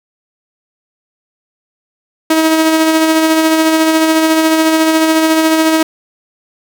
sawtooth tone with tremolo, 319 Hz, D#4, 43 cents sharp, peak -3 dBFS, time 2.3-5.83 s, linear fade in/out 5 ms, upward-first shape sine, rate 14 Hz, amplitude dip 35%, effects 7-bit

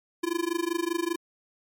square tone with amplitude modulation, 340 Hz, F4, 46 cents flat, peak -23 dBFS, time 0.23-1.16 s, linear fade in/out 10 ms, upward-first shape sine, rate 25.1 Hz, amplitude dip 95%, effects MP3 96 kbps

